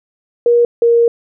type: tone pair in turn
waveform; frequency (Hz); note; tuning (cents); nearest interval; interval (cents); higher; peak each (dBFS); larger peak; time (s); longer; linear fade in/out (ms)
sine; 475.4 / 468.3; A#4 / A#4; +34 / +8; unison; 26; first; -7; neither; 0.46-0.65 / 0.82-1.08; second; 2
effects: none